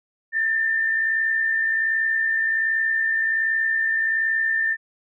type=tone pair together; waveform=sine; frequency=1734 / 1795.3 Hz; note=A6 / A6; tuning=-26 / +34 cents; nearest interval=minor second; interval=60 cents; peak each=-31 / -19 dBFS; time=0.32-4.77 s; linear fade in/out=50 ms; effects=none